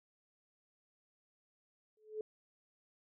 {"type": "tone with exponential growth", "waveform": "sine", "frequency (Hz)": 430.7, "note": "A4", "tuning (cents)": -37, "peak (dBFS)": -34, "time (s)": [1.97, 2.21], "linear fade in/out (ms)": 2, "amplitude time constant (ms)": 51, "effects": []}